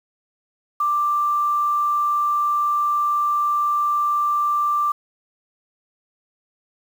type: tone with quantisation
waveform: sine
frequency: 1179 Hz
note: D6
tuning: 6 cents sharp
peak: -17 dBFS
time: 0.8-4.92 s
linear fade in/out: 5 ms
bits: 7
effects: none